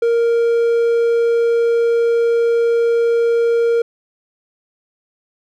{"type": "tone", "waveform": "triangle", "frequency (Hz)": 466.2, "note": "A#4", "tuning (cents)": 0, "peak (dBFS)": -10, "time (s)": [0.02, 3.82], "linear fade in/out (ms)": 5, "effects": []}